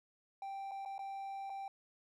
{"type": "tone with dropouts", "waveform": "triangle", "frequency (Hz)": 784, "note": "G5", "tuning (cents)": 0, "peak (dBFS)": -39, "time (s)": [0.42, 1.68], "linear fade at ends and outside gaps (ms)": 2, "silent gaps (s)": [[0.712, 0.716], [0.851, 0.858], [0.981, 0.991], [1.497, 1.5]], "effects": []}